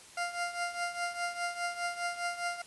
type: tone with tremolo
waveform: 20% pulse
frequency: 698.5 Hz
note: F5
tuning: in tune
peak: -25 dBFS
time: 0.17-2.62 s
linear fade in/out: 5 ms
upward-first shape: triangle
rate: 4.9 Hz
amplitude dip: 80%
effects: white hiss -53 dBFS RMS until 2.66 s + resampled to 24000 Hz